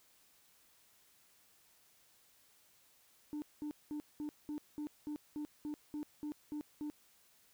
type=tone bursts; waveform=sine; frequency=298.2 Hz; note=D4; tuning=27 cents sharp; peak=-36 dBFS; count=13; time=3.33-6.9 s; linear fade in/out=0 ms; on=90 ms; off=200 ms; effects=tanh soft clip ceiling -37 dBFS + white hiss -68 dBFS RMS until 7.53 s